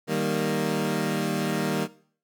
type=chord; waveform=20% pulse; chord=Eb major; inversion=none; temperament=equal; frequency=155.56 / 196 / 233.1 Hz; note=Eb3 / G3 / Bb3; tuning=0 / 0 / 0 cents; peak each=-24 dBFS; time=0.07-1.88 s; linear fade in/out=50 ms; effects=noise-tail reverb RT60 0.5 s tail -18 dB re dry